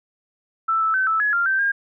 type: tone with pitch steps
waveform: sine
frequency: 1325 / 1314 / 1531 / 1314 / 1687 / 1392 / 1556 / 1615 Hz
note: E6 / E6 / G6 / E6 / G#6 / F6 / G6 / G#6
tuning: +9 / -6 / -41 / -6 / +27 / -6 / -13 / -49 cents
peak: -17 dBFS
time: 0.68-1.72 s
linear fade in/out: 10 ms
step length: 130 ms
effects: none